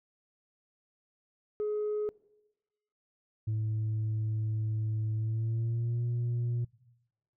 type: tone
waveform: sine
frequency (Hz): 421.4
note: G#4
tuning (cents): +25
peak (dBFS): -27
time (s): 1.6-2.09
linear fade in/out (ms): 0
type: tone with pitch glide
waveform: sine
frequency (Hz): 109 to 119.55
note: A2 to A#2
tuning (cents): -16 to +44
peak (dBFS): -26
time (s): 3.47-6.65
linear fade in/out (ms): 10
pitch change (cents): +160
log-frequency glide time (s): 5.14-6.04
effects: noise-tail reverb RT60 1.0 s tail -23 dB re dry + tanh soft clip ceiling -27 dBFS